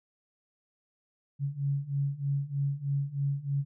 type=beating tone pair; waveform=sine; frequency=138.59 / 141.79 Hz; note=C#3 / C#3; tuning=0 / +40 cents; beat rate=3.2 Hz; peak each=-32 / -30 dBFS; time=1.39-3.65 s; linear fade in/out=50 ms; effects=none